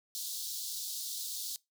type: high-pass noise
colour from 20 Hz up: pink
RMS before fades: -39 dBFS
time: 0.15-1.56 s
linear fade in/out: 0 ms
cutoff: 3700 Hz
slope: 48 dB/octave
effects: noise-tail reverb RT60 0.2 s tail -22 dB re dry